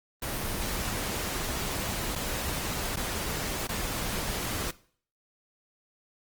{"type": "noise with dropouts", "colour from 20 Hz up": "pink", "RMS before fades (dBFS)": -32, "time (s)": [0.22, 4.71], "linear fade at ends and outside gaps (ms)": 5, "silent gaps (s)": [[2.153, 2.158], [2.96, 2.969], [3.672, 3.69]], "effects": ["noise-tail reverb RT60 0.5 s tail -19 dB re dry", "Opus 24 kbps"]}